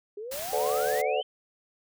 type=exponential sweep; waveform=sine; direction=up; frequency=399.3 to 3136 Hz; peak=-35 dBFS; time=0.17-1.23 s; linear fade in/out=5 ms
type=noise; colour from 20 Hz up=white; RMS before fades=-37 dBFS; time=0.31-1.02 s; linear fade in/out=10 ms
type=chord; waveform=sine; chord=D dominant seventh; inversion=second; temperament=equal with one note detuned; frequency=440 / 510.7 / 587.3 / 740 Hz; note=A4 / C5 / D5 / F#5; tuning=0 / -42 / 0 / 0 cents; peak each=-30 dBFS; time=0.52-1.22 s; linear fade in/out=20 ms
effects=none